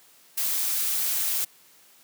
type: noise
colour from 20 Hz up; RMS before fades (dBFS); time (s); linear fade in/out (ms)
blue; -26; 0.37-1.45; 10
effects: white hiss -56 dBFS RMS until 2.03 s + high-pass 150 Hz 12 dB/octave